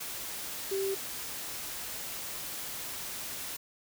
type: tone in noise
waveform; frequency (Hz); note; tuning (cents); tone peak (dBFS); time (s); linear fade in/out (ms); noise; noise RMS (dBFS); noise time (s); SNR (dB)
sine; 389.3; G4; -12; -29; 0.71-0.95; 10; white; -39; 0-3.57; +7
effects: none